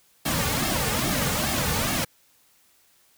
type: noise with flanger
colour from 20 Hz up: pink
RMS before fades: -25 dBFS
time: 0.25-2.05 s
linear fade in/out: 10 ms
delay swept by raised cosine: 2 to 3.1 ms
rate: 2.4 Hz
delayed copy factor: -0.75
effects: white hiss -61 dBFS RMS until 3.17 s